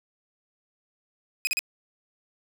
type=tone bursts; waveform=sawtooth; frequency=2512 Hz; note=D#7; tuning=16 cents sharp; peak=-20 dBFS; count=3; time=1.45-1.591 s; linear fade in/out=0 ms; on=21 ms; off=39 ms; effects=none